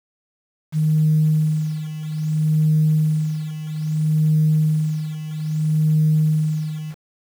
sine tone with tremolo, 154.9 Hz, D#3, 7 cents flat, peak -12 dBFS, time 0.72-6.95 s, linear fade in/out 50 ms, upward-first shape sine, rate 0.61 Hz, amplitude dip 80%, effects tanh soft clip ceiling -8 dBFS + 7-bit

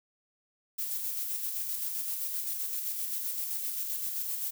violet noise with tremolo, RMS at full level -33 dBFS, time 0.78-4.51 s, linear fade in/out 10 ms, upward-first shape square, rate 7.7 Hz, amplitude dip 30%, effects none

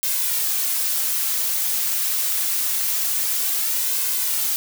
blue noise with flanger, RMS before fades -22 dBFS, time 0.03-4.56 s, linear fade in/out 0 ms, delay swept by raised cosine 1.9 to 5.7 ms, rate 0.25 Hz, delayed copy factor +0.55, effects none

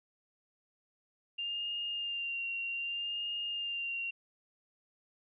sine tone with vibrato, 2794 Hz, F7, in tune, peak -34 dBFS, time 1.38-4.11 s, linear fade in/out 10 ms, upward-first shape sine, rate 0.64 Hz, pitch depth 26 cents each way, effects none

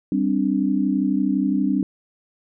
sine chord, G suspended fourth, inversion none, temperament equal, 196 / 261.6 / 293.7 Hz, G3 / C4 / D4, 0 / 0 / 0 cents, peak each -22 dBFS, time 0.12-1.83 s, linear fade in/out 2 ms, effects none

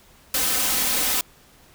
white noise with comb filter, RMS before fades -22 dBFS, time 0.34-1.21 s, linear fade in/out 2 ms, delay 3.9 ms, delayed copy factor +0.65, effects pink hiss -53 dBFS RMS until 1.74 s

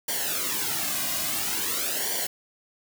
white noise with flanger, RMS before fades -28 dBFS, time 0.08-2.27 s, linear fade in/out 5 ms, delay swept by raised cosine 0.77 to 2.27 ms, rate 0.49 Hz, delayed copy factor -0.8, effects none

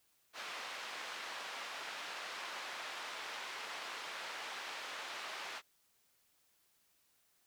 pink band-pass noise, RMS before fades -45 dBFS, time 0.33-5.62 s, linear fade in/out 50 ms, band 880 to 4000 Hz, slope 12 dB/octave, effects white hiss -74 dBFS RMS until 7.46 s

